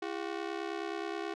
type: ring-modulated tone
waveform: sawtooth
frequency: 370 Hz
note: F#4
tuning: in tune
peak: -28 dBFS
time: 0.02-1.34 s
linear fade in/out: 5 ms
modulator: 34.7 Hz
effects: low-pass 4000 Hz 12 dB/octave